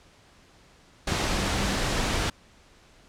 sine tone in noise, 196 Hz, G3, in tune, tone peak -33 dBFS, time 1.36-1.77 s, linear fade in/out 5 ms, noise pink, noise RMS -26 dBFS, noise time 1.07-2.3 s, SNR -10 dB, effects pink hiss -56 dBFS RMS until 3.08 s + low-pass 7000 Hz 12 dB/octave

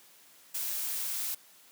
blue noise, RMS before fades -34 dBFS, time 0.54-1.35 s, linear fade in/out 10 ms, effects white hiss -58 dBFS RMS until 1.71 s + high-pass 150 Hz 12 dB/octave

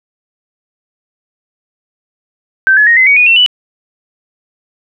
sine tone with pitch steps, 1553 / 1703.4 / 1868.3 / 2049 / 2248 / 2465 / 2704 / 2966 Hz, G6 / G#6 / A#6 / C7 / C#7 / D#7 / E7 / F#7, -17 / +43 / +3 / -37 / +24 / -17 / +43 / +4 cents, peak -4 dBFS, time 2.67-3.462 s, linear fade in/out 0 ms, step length 99 ms, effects none

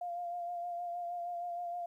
sine tone with vibrato, 698.5 Hz, F5, in tune, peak -36 dBFS, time 0.01-1.86 s, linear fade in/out 5 ms, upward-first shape sine, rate 6.4 Hz, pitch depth 26 cents each way, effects 12-bit

